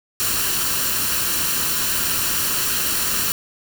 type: noise with comb filter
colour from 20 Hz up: white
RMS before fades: -21 dBFS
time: 0.2-3.32 s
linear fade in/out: 0 ms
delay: 0.7 ms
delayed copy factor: +0.55
effects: none